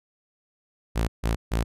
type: tone bursts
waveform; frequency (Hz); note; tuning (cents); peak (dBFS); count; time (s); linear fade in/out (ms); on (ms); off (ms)
sawtooth; 56.3; A1; +40; -18; 3; 0.95-1.64; 20; 130; 150
effects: resampled to 32000 Hz